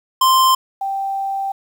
square / sine tone pair in turn, 1045 / 782.9 Hz, C6 / G5, -2 / -2 cents, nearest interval perfect fourth, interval 500 cents, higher first, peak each -11 / -19 dBFS, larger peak first, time 0.21-0.55 / 0.81-1.52 s, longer second, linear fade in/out 5 ms, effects 8-bit

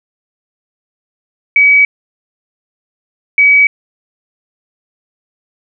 sine tone pair in turn, 2274 / 2274 Hz, C#7 / C#7, +44 / +44 cents, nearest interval unison, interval 0 cents, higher neither, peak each -4 dBFS, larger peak neither, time 1.56-1.85 / 3.38-3.67 s, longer neither, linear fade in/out 2 ms, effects none

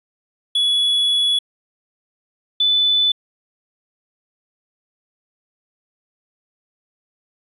triangle / sine tone pair in turn, 3391 / 3496 Hz, G#7 / A7, +35 / -12 cents, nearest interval minor second, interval 53 cents, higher second, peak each -13 dBFS, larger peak neither, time 0.55-1.39 / 2.6-3.12 s, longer first, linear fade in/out 5 ms, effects resampled to 32000 Hz + 9-bit

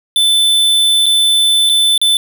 square tone with dropouts, 3520 Hz, A7, in tune, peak -9 dBFS, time 0.16-2.17 s, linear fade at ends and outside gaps 1 ms, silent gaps 1.059-1.064 / 1.692-1.696 / 1.978-2.015 s, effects none

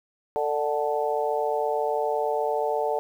harmonic tone with a mistuned harmonic, 148.2 Hz, D3, 16 cents sharp, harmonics 3 / 4 / 5 / 6, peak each -27 / -28 / -29 / -30 dBFS, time 0.36-2.99 s, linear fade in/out 0 ms, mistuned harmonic 6, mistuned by -27 cents, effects 9-bit

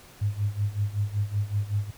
sine tone with tremolo, 102.8 Hz, G#2, 17 cents flat, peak -21 dBFS, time 0.21-1.91 s, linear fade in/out 10 ms, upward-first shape sine, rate 5.3 Hz, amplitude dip 85%, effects pink hiss -51 dBFS RMS until 1.97 s

